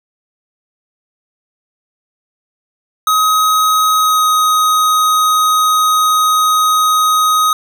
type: tone with pitch glide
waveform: square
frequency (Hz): 1265 to 1255.5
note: D#6 to D#6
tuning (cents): +28 to +15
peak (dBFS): -10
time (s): 3.07-7.53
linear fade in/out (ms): 2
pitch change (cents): -13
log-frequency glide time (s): 3.99-4.27
effects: none